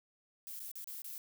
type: noise with dropouts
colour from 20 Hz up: violet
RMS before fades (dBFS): -45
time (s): 0.47-1.18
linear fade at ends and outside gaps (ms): 0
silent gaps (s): 0.594-0.602 / 0.715-0.755 / 0.843-0.874 / 1.019-1.044
effects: none